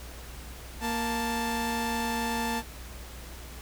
sawtooth tone pair together, 233.1 / 881.3 Hz, A#3 / A5, 0 / +3 cents, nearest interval octave + major seventh, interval 2303 cents, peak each -27 dBFS, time 0.8-2.63 s, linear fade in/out 50 ms, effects added 60 Hz sine -42 dBFS peak until 3.61 s + pink hiss -46 dBFS RMS until 3.61 s

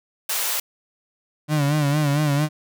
white high-pass noise, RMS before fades -24 dBFS, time 0.29-0.6 s, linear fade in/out 5 ms, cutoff 480 Hz, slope 24 dB/octave
35% pulse tone with vibrato, 146.83 Hz, D3, in tune, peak -16 dBFS, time 1.48-2.49 s, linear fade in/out 50 ms, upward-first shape sine, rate 4.4 Hz, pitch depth 79 cents each way
effects none

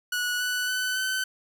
sawtooth tone with pitch steps, 1468 / 1485.9 / 1504 / 1522.4 Hz, F#6 / F#6 / F#6 / F#6, -14 / +7 / +28 / +49 cents, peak -22 dBFS, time 0.12-1.24 s, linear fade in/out 5 ms, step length 280 ms, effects none

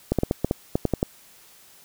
clicks, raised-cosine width 2 ms, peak -7 dBFS, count 10, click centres 0.12 / 0.187 / 0.234 / 0.311 / 0.446 / 0.511 / 0.755 / 0.853 / 0.937 / 1.029 s, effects white hiss -52 dBFS RMS until 1.84 s

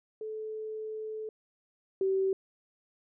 sine tone pair in turn, 434.6 / 384 Hz, A4 / G4, -21 / -36 cents, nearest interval major second, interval 215 cents, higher first, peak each -35 / -25 dBFS, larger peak second, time 0.21-1.29 / 2.01-2.33 s, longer first, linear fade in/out 2 ms, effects none

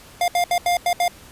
square tone bursts at uneven times, 704 Hz, F5, 14 cents sharp, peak -17 dBFS, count 6, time 0.21-0.28 / 0.35-0.44 / 0.51-0.58 / 0.66-0.77 / 0.86-0.93 / 1-1.08 s, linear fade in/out 2 ms, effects pink hiss -45 dBFS RMS until 1.31 s + resampled to 32000 Hz

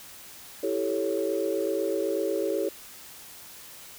sine chord, A dominant seventh, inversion second, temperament equal, 329.6 / 392 / 440 / 554.4 Hz, E4 / G4 / A4 / C#5, 0 / 0 / 0 / 0 cents, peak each -31 / -29 / -30 / -30 dBFS, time 0.63-2.69 s, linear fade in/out 5 ms, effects tanh soft clip ceiling -15 dBFS + white hiss -46 dBFS RMS until 3.98 s

